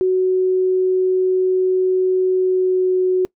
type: tone with pitch glide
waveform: sine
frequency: 371.7 to 369.3 Hz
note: F#4 to F#4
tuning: +8 to -3 cents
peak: -13 dBFS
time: 0.01-3.25 s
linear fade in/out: 0 ms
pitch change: -11 cents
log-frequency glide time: 2.32-3 s
effects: noise-tail reverb RT60 0.1 s tail -23 dB re dry